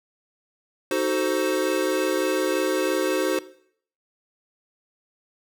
square chord, D# diminished seventh, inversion none, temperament equal with one note detuned, 311.1 / 374.3 / 440 / 523.3 Hz, D#4 / F#4 / A4 / C5, 0 / +20 / 0 / 0 cents, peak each -29 / -26 / -31 / -27 dBFS, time 0.91-3.39 s, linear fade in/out 2 ms, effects noise-tail reverb RT60 0.6 s tail -17 dB re dry

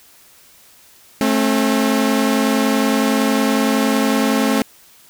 sawtooth tone pair together, 217.9 / 268.7 Hz, A3 / C4, -17 / +46 cents, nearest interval major third, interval 363 cents, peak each -13 dBFS, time 1.21-4.62 s, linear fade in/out 0 ms, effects white hiss -48 dBFS RMS until 5.09 s

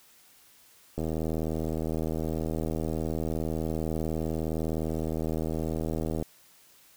click train, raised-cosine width 2 ms, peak -18 dBFS, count 419, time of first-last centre 0.98-6.225 s, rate 79.7 Hz, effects white hiss -58 dBFS RMS until 6.96 s

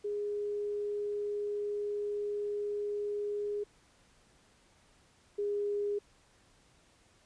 sine tone pair in turn, 412.7 / 409.6 Hz, G#4 / G#4, -11 / -24 cents, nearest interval unison, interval 13 cents, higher first, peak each -32 / -30 dBFS, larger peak second, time 0.04-3.64 / 5.38-5.99 s, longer first, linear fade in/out 10 ms, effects pink hiss -65 dBFS RMS until 7.25 s + resampled to 22050 Hz

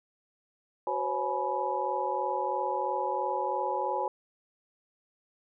sine tone cluster, 371.9 / 507 / 550 / 846 / 981 Hz, F#4 / B4 / C#5 / G#5 / B5, +9 / +45 / -14 / +32 / -12 cents, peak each -37 / -36 / -35 / -31 / -34 dBFS, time 0.87-4.08 s, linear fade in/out 2 ms, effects none

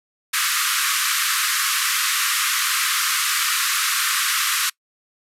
pink band-pass noise, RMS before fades -21 dBFS, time 0.33-4.7 s, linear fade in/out 10 ms, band 1100 to 14000 Hz, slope 96 dB/octave, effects noise-tail reverb RT60 0.1 s tail -24 dB re dry

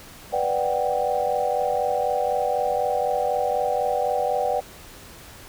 sine chord, G major seventh, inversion first, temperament equal, 493.9 / 587.3 / 740 / 784 Hz, B4 / D5 / F#5 / G5, 0 / 0 / 0 / 0 cents, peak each -26 dBFS, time 0.32-4.61 s, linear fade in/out 20 ms, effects pink hiss -44 dBFS RMS until 5.48 s

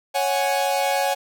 45% pulse chord, C# suspended fourth, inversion none, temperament equal, 554.4 / 740 / 830.6 Hz, C#5 / F#5 / G#5, 0 / 0 / 0 cents, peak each -24 dBFS, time 0.14-1.15 s, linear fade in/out 20 ms, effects none

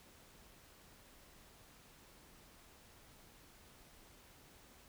silence, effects pink hiss -62 dBFS RMS until 4.88 s

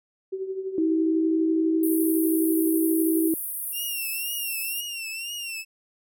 sine tone with tremolo, 381.7 Hz, G4, 46 cents flat, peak -25 dBFS, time 0.32-3.29 s, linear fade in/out 10 ms, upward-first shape triangle, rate 12 Hz, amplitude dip 70%
sine tone with pitch glide, 321.3 to 323.5 Hz, E4 to E4, -44 to -32 cents, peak -20 dBFS, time 0.78-3.34 s, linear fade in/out 2 ms, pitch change +12 cents, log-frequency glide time 1.3-3.17 s
white band-pass noise, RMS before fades -32 dBFS, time 1.83-4.81 s, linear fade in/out 5 ms, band 9400 to 16000 Hz, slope 96 dB/octave
sawtooth tone with vibrato, 2743 Hz, F7, 32 cents flat, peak -28 dBFS, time 3.72-5.65 s, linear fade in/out 50 ms, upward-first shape triangle, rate 2 Hz, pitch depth 100 cents each way
effects none

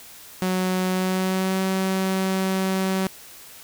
sawtooth tone with pitch glide, 185 to 189.87 Hz, F#3 to F#3, 0 to +45 cents, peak -17 dBFS, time 0.42-3.07 s, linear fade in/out 0 ms, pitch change +45 cents, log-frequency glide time 0.89-1.62 s, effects white hiss -44 dBFS RMS until 3.63 s

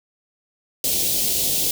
white band-stop noise, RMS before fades -21 dBFS, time 0.84-1.71 s, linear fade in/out 2 ms, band 600 to 3000 Hz, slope 24 dB/octave, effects none

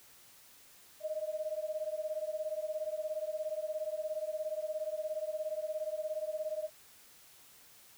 sine beating tone pair, 613 / 630 Hz, D#5 / D#5, -26 / +21 cents, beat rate 17 Hz, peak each -37 / -38 dBFS, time 1-6.7 s, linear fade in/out 50 ms, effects white hiss -59 dBFS RMS until 7.97 s

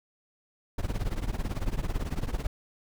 brown noise with tremolo, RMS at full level -26 dBFS, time 0.78-2.47 s, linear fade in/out 5 ms, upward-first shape triangle, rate 18 Hz, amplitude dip 95%, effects none

